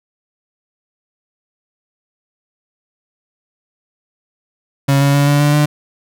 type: tone with pitch steps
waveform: 35% pulse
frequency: 138.6 / 140.53 / 142.5 / 144.49 / 146.5 / 148.55 Hz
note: C#3 / C#3 / C#3 / D3 / D3 / D3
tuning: 0 / +24 / +48 / -28 / -4 / +20 cents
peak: -8 dBFS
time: 4.88-5.66 s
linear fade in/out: 10 ms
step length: 130 ms
effects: none